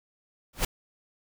pink noise with exponential growth, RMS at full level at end -19 dBFS, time 0.53-0.65 s, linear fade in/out 5 ms, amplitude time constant 24 ms, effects none

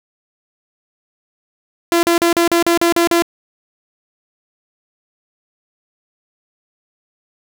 sawtooth tone bursts, 340.3 Hz, F4, 45 cents flat, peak -7 dBFS, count 9, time 1.92-3.222 s, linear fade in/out 0 ms, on 110 ms, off 39 ms, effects none

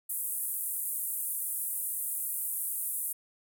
pink band-pass noise, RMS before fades -34 dBFS, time 0.09-3.13 s, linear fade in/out 10 ms, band 9100 to 16000 Hz, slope 48 dB/octave, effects none

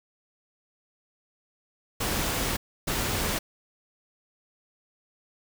pink noise bursts at uneven times, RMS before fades -28 dBFS, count 2, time 2-2.57 / 2.87-3.39 s, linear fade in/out 10 ms, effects none

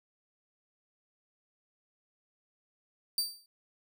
sawtooth tone with exponential decay, 4648 Hz, D8, 19 cents flat, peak -22 dBFS, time 3.18-3.46 s, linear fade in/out 2 ms, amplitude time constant 59 ms, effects none

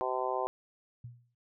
harmonic tone, 128.2 Hz, C3, 35 cents flat, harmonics 3 / 4 / 5 / 6 / 7 / 8, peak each -37 / -37 / -37 / -37 / -37 / -37 dBFS, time 0.01-0.47 s, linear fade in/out 0 ms
sine tone with exponential decay, 120 Hz, B2, 49 cents flat, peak -39 dBFS, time 1.04-1.35 s, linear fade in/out 5 ms, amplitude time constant 66 ms
effects none

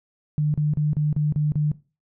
sine tone bursts, 150 Hz, D3, 37 cents sharp, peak -18 dBFS, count 7, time 0.38-1.716 s, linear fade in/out 0 ms, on 160 ms, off 36 ms, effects noise-tail reverb RT60 0.3 s tail -18 dB re dry

